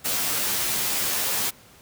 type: noise with comb filter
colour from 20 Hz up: white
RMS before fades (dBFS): -25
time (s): 0.04-1.51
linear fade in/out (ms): 20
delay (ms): 12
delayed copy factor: -0.8
effects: pink hiss -51 dBFS RMS until 1.81 s + high-pass 60 Hz 12 dB/octave